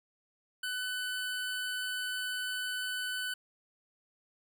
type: tone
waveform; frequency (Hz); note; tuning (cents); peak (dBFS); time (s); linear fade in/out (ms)
25% pulse; 1501; F#6; +24; -30; 0.63-3.34; 5
effects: none